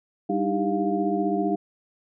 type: tone cluster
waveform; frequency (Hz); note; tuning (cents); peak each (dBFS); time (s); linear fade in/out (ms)
sine; 197.1 / 302.6 / 317.9 / 396.7 / 703; G3 / D#4 / D#4 / G4 / F5; +10 / -48 / +37 / +21 / +11; -28; 0.29-1.56; 10
effects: none